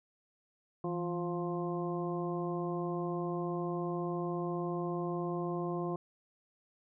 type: harmonic tone with a mistuned harmonic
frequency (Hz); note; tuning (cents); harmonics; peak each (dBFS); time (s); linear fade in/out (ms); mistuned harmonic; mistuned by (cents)
175.4; F3; +8; 1 / 2 / 3 / 4 / 5 / 6; -37 / -36 / -44 / -42 / -51 / -43; 0.84-5.96; 2; 1; -81
effects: none